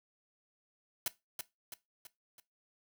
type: noise with echo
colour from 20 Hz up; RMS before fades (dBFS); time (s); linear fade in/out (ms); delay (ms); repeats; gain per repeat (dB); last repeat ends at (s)
white; -33; 1.06-1.08; 2; 330; 4; -6; 2.4
effects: noise-tail reverb RT60 0.2 s tail -18 dB re dry